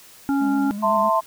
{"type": "harmonic tone", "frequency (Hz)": 277.6, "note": "C#4", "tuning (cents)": 3, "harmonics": [1, 3, 5], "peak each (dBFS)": [-18, -28, -32], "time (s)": [0.29, 0.71], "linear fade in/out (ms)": 0}
{"type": "tone with vibrato", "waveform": "triangle", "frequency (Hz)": 207.7, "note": "G#3", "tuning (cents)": 0, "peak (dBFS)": -25, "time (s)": [0.4, 1.1], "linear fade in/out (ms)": 20, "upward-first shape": "square", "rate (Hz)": 7.9, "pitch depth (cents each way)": 41}
{"type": "chord", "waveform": "sine", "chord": "A minor", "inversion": "second", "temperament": "equal with one note detuned", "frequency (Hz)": [659.3, 896.4, 1046.5], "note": ["E5", "A5", "C6"], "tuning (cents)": [0, 32, 0], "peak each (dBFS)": [-21, -22, -19], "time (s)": [0.82, 1.21], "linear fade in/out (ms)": 20}
{"effects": ["white hiss -47 dBFS RMS until 1.26 s"]}